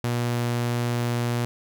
sawtooth tone, 119.9 Hz, A#2, 49 cents sharp, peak -19 dBFS, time 0.04-1.45 s, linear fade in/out 0 ms, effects none

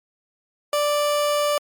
30% pulse tone, 587.3 Hz, D5, in tune, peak -16 dBFS, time 0.73-1.58 s, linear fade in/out 2 ms, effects MP3 96 kbps

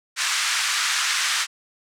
pink band-pass noise, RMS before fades -23 dBFS, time 0.16-1.47 s, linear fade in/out 50 ms, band 1300 to 8400 Hz, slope 24 dB/octave, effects none

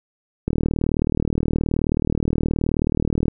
click train, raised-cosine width 3 ms, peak -7 dBFS, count 110, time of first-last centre 0.48-3.282 s, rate 38.9 Hz, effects none

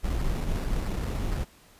brown noise with sample-and-hold, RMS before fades -28 dBFS, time 0.03-1.45 s, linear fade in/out 20 ms, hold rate 3150 Hz, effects pink hiss -56 dBFS RMS until 1.79 s + resampled to 32000 Hz

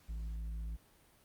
sine tone with tanh clipping, 55.1 Hz, A1, 3 cents sharp, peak -39 dBFS, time 0.08-0.77 s, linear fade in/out 20 ms, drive 6 dB, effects pink hiss -66 dBFS RMS until 1.24 s + Opus 48 kbps

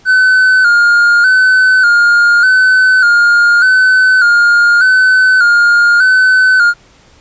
triangle tone with vibrato, 1464 Hz, F#6, 19 cents flat, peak -3 dBFS, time 0.05-6.74 s, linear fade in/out 50 ms, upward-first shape square, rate 0.84 Hz, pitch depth 58 cents each way, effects pink hiss -45 dBFS RMS until 7.2 s + resampled to 16000 Hz

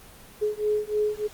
sine beating tone pair, 420.8 / 424.1 Hz, G#4 / G#4, +23 / +36 cents, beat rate 3.3 Hz, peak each -26 dBFS, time 0.41-1.28 s, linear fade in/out 20 ms, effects pink hiss -48 dBFS RMS until 1.33 s + Opus 24 kbps

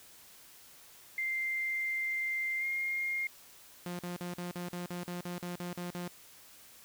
sine tone with pitch glide, 2093 to 2128 Hz, C7 to C7, 0 to +29 cents, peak -31 dBFS, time 1.18-3.27 s, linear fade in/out 2 ms, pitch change +29 cents, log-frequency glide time 2.59-2.64 s
sawtooth tone bursts, 176.5 Hz, F3, 19 cents sharp, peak -33 dBFS, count 13, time 3.86-6.078 s, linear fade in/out 2 ms, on 130 ms, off 44 ms
effects white hiss -56 dBFS RMS until 6.84 s

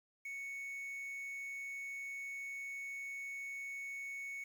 triangle tone with quantisation, 2217 Hz, C#7, in tune, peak -40 dBFS, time 0.25-4.44 s, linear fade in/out 5 ms, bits 10, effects none

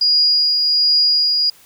sine tone with tremolo, 4874 Hz, D#8, 37 cents flat, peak -10 dBFS, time 0.01-1.5 s, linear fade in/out 5 ms, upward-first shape triangle, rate 1.3 Hz, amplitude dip 35%, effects white hiss -48 dBFS RMS until 1.65 s

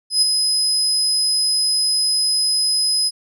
35% pulse tone with ADSR envelope, 5050 Hz, D#8, 25 cents sharp, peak -8 dBFS, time 0.1-3.11 s, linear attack 120 ms, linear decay 13 ms, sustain -5 dB, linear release 38 ms, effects none

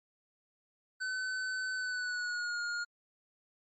square tone with pitch glide, 1517 to 1423.6 Hz, F#6 to F6, +43 to +33 cents, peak -34 dBFS, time 1-2.85 s, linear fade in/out 20 ms, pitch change -110 cents, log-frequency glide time 1.75-2.61 s, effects low-pass 8000 Hz 12 dB/octave + MP3 32 kbps

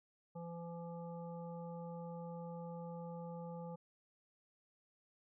harmonic tone, 169.8 Hz, F3, 48 cents flat, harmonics 1 / 3 / 5 / 7, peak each -46 / -49 / -53 / -61 dBFS, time 0.35-3.76 s, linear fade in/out 10 ms, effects none

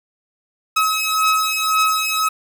sawtooth beating tone pair, 1280 / 1281.9 Hz, D#6 / E6, +49 / -49 cents, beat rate 1.9 Hz, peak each -15 dBFS, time 0.76-2.29 s, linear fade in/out 10 ms, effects 8-bit

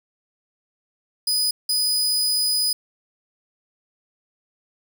sawtooth tone bursts at uneven times, 4978 Hz, D#8, in tune, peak -16 dBFS, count 2, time 1.27-1.51 / 1.69-2.73 s, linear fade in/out 5 ms, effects none

